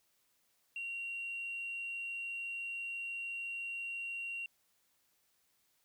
sine tone, 2753 Hz, F7, 25 cents flat, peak -37 dBFS, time 0.76-4.46 s, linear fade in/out 2 ms, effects tanh soft clip ceiling -34 dBFS + white hiss -75 dBFS RMS until 5.84 s

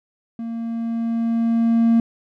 triangle tone with level ramp, 230 Hz, A#3, 23 cents flat, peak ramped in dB -24 to -9 dBFS, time 0.39-2 s, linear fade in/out 2 ms, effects tanh soft clip ceiling -5 dBFS

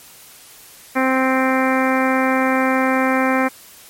harmonic tone, 261.6 Hz, C4, in tune, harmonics 1 / 2 / 3 / 4 / 5 / 6 / 7 / 8 / 9, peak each -18 / -21 / -23 / -24 / -25 / -26 / -26 / -27 / -28 dBFS, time 0.95-3.49 s, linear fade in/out 20 ms, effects white hiss -43 dBFS RMS until 3.89 s + MP3 64 kbps

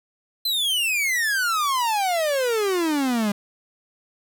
45% pulse exponential sweep, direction down, 4136 to 199.2 Hz, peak -20 dBFS, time 0.45-3.32 s, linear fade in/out 5 ms, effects 9-bit

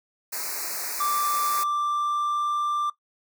white band-stop noise, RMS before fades -31 dBFS, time 0.32-1.64 s, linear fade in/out 10 ms, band 2500 to 4100 Hz, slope 96 dB/octave
triangle tone with pitch glide, 1174.7 to 1182.9 Hz, D6 to D6, 0 to +12 cents, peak -21 dBFS, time 1-2.9 s, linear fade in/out 5 ms, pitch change +12 cents, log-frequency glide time 1.26-2.57 s
effects noise-tail reverb RT60 0.1 s tail -17 dB re dry + high-pass 400 Hz 12 dB/octave

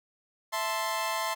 sawtooth chord, A minor, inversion second, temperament equal, 659.3 / 880 / 1046.5 Hz, E5 / A5 / C6, 0 / 0 / 0 cents, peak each -31 / -30 / -28 dBFS, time 0.52-1.35 s, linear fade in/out 20 ms, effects none

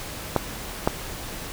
clicks, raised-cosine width 1 ms, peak -4 dBFS, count 2, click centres 0.363 / 0.875 s, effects pink hiss -35 dBFS RMS until 1.52 s

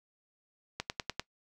click train, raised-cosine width 0.2 ms, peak -16 dBFS, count 5, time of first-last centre 0.8-1.196 s, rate 10.1 Hz, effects noise-tail reverb RT60 0.1 s tail -20 dB re dry

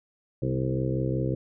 harmonic tone with a mistuned harmonic, 65.41 Hz, C2, in tune, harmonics 1 / 2 / 3 / 4 / 5 / 6 / 7 / 8, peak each -38 / -27 / -36 / -37 / -32 / -35 / -36 / -35 dBFS, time 0.42-1.35 s, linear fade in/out 5 ms, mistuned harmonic 4, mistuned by -31 cents, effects none

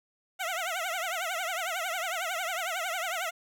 15% pulse tone with vibrato, 702 Hz, F5, 9 cents sharp, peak -24 dBFS, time 0.39-3.31 s, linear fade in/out 20 ms, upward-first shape triangle, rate 11 Hz, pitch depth 190 cents each way, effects none

